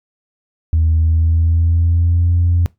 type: tone with pitch glide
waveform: sine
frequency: 80.3 to 86.56 Hz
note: E2 to F2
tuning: -45 to -15 cents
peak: -9 dBFS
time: 0.73-2.66 s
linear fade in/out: 0 ms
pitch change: +130 cents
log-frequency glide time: 0.99-2.32 s
effects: noise-tail reverb RT60 0.2 s tail -23 dB re dry + tanh soft clip ceiling -7 dBFS